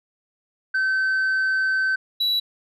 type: tone pair in turn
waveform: sine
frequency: 1538 / 3927 Hz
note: G6 / B7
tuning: -33 / -11 cents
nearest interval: octave + major third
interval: 1622 cents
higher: second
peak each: -16 / -16 dBFS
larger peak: neither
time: 0.74-1.96 / 2.2-2.4 s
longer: first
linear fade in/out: 10 ms
effects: tanh soft clip ceiling -18 dBFS